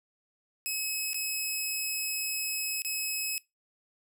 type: tone with dropouts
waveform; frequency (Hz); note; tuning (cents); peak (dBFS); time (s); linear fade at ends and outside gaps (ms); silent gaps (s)
10% pulse; 2566; E7; -47; -22; 0.66-3.38; 0; 1.132-1.144 / 2.82-2.848
effects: noise-tail reverb RT60 0.2 s tail -23 dB re dry